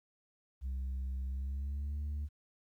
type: tone with pitch glide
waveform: sine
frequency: 65.41 to 73.42 Hz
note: C2 to D2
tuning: 0 to 0 cents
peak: -32 dBFS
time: 0.61-2.29 s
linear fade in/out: 50 ms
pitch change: +200 cents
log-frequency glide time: 1.27-2 s
effects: tanh soft clip ceiling -34 dBFS + 12-bit